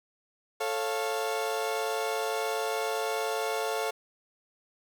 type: chord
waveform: 30% pulse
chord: A augmented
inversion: none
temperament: equal with one note detuned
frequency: 440 / 549.3 / 698.5 Hz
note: A4 / C#5 / E#5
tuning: 0 / -16 / 0 cents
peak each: -29 / -32 / -31 dBFS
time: 0.6-3.91 s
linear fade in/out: 10 ms
effects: none

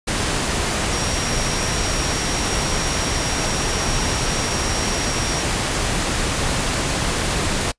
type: tone in noise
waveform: sine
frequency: 5620 Hz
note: F8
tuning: 10 cents sharp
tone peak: -29 dBFS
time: 0.92-5.43 s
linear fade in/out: 10 ms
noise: pink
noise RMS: -21 dBFS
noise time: 0.07-7.72 s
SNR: -11 dB
effects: noise-tail reverb RT60 0.1 s tail -24 dB re dry + resampled to 22050 Hz

